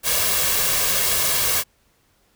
white noise with comb filter, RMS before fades -20 dBFS, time 0.03-1.64 s, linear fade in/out 50 ms, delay 1.8 ms, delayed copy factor +0.55, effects pink hiss -62 dBFS RMS until 2.35 s

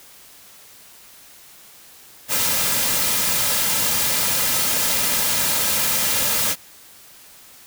white noise with comb filter, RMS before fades -20 dBFS, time 2.28-6.56 s, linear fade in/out 50 ms, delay 2.7 ms, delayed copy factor -0.5, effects white hiss -46 dBFS RMS until 7.66 s

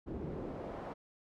brown noise with band-pass filter sweep, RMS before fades -42 dBFS, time 0.06-0.94 s, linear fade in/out 20 ms, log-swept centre 260 to 800 Hz, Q 1.2, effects none

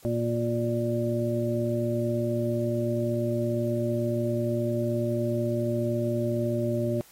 harmonic tone, 117.9 Hz, A#2, 20 cents sharp, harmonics 1 / 2 / 3 / 5, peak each -29 / -30 / -30 / -30 dBFS, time 0.05-7.01 s, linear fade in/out 0 ms, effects white hiss -55 dBFS RMS until 7.11 s + AAC 48 kbps

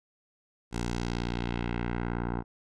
10% pulse tone with low-pass filter sweep, 59 Hz, A#1, 22 cents sharp, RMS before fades -32 dBFS, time 0.71-2.44 s, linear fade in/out 50 ms, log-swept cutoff 8300 to 1100 Hz, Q 1.4, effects none

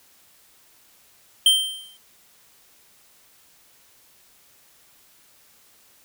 square tone with exponential decay, 3136 Hz, G7, in tune, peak -11 dBFS, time 1.46-1.97 s, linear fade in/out 2 ms, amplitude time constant 110 ms, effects white hiss -56 dBFS RMS until 6.04 s

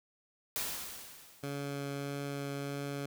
white noise with exponential decay, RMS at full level -34 dBFS, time 0.56-1.85 s, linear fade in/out 0 ms, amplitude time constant 280 ms
15% pulse tone with vibrato, 141 Hz, C#3, 30 cents sharp, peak -30 dBFS, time 1.43-3.06 s, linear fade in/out 5 ms, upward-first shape triangle, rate 1.6 Hz, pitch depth 8 cents each way
effects none

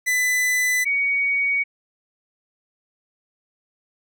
45% pulse / sine tone pair in turn, 2000 / 2245 Hz, B6 / C#7, +21 / +21 cents, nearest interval major second, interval 200 cents, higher second, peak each -18 dBFS, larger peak neither, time 0.06-0.85 / 0.85-1.64 s, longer neither, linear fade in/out 20 ms, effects none

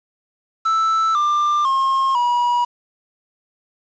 triangle tone with pitch steps, 1320 / 1189.7 / 1072.2 / 966.3 Hz, E6 / D6 / C6 / B5, +2 / +22 / +42 / -38 cents, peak -13 dBFS, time 0.65-2.65 s, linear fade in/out 10 ms, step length 500 ms, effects resampled to 16000 Hz + 7-bit

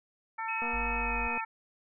harmonic tone, 448.3 Hz, A4, 32 cents sharp, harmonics 2 / 3 / 4 / 5, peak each -35 / -39 / -41 / -43 dBFS, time 0.38-1.45 s, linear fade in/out 10 ms
sine tone with pitch glide, 2557 to 2522 Hz, D#7 to D#7, +47 to +23 cents, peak -33 dBFS, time 0.48-1.41 s, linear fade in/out 10 ms, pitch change -24 cents, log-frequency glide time 0.96-1.16 s
click train, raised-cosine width 1 ms, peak -28 dBFS, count 181, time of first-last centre 0.62-1.376 s, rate 238 Hz
sine tone, 49 Hz, G1, in tune, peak -35 dBFS, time 0.73-1.28 s, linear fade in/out 10 ms
effects none

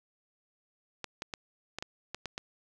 clicks, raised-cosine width 0.2 ms, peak -19 dBFS, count 8, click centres 1.043 / 1.221 / 1.338 / 1.786 / 1.825 / 2.146 / 2.257 / 2.379 s, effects none

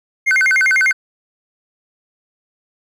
triangle tone with vibrato, 1800 Hz, A6, 39 cents sharp, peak -9 dBFS, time 0.26-0.93 s, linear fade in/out 20 ms, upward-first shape square, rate 10 Hz, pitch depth 290 cents each way, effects none

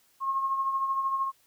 sine tone with tremolo, 1079 Hz, C#6, 47 cents flat, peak -23 dBFS, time 0.2-1.32 s, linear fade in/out 50 ms, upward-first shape triangle, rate 13 Hz, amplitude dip 55%, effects white hiss -65 dBFS RMS until 1.46 s

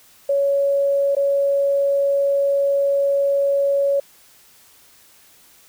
sine tone with dropouts, 559 Hz, C#5, 14 cents sharp, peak -15 dBFS, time 0.29-4 s, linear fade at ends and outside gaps 5 ms, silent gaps 1.151-1.166 s, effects white hiss -51 dBFS RMS until 5.68 s

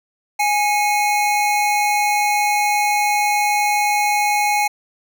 square tone pair together, 830.6 / 2179 Hz, G#5 / C#7, 0 / -30 cents, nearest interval octave + perfect fourth, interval 1670 cents, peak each -17 / -22 dBFS, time 0.39-4.68 s, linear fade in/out 10 ms, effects none

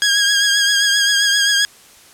15% pulse tone with vibrato, 1637 Hz, G#6, 25 cents flat, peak -6 dBFS, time 0.02-1.65 s, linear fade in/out 0 ms, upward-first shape triangle, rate 7.6 Hz, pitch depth 42 cents each way, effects white hiss -45 dBFS RMS until 2.13 s + low-pass 11000 Hz 12 dB/octave

